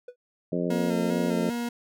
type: tone with exponential decay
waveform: triangle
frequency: 492.7 Hz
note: B4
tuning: 4 cents flat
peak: -32 dBFS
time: 0.08-0.16 s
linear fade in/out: 5 ms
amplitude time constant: 17 ms
type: harmonic tone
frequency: 87.7 Hz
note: F2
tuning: 8 cents sharp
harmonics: 2 / 3 / 4 / 5 / 6 / 7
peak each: -29 / -31 / -32 / -33 / -34 / -34 dBFS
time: 0.52-1.5 s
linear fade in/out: 5 ms
type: tone with vibrato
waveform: 40% pulse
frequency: 233.1 Hz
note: A#3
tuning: in tune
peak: -27 dBFS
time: 0.7-1.69 s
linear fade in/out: 5 ms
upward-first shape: square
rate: 2.5 Hz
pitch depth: 34 cents each way
effects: none